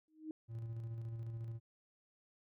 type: tone with exponential growth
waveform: sine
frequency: 312.6 Hz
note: D#4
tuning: 8 cents sharp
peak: -38 dBFS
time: 0.08-0.31 s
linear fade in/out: 1 ms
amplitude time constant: 50 ms
type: tone with tremolo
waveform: triangle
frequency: 114.3 Hz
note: A#2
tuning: 34 cents flat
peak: -38 dBFS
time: 0.48-1.6 s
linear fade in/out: 50 ms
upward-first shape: square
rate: 14 Hz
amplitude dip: 30%
effects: none